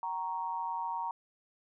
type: tone with amplitude modulation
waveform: sine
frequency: 934 Hz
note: A#5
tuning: 3 cents sharp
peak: -29 dBFS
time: 0.03-1.11 s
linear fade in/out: 2 ms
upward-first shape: sine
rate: 172 Hz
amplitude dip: 80%
effects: none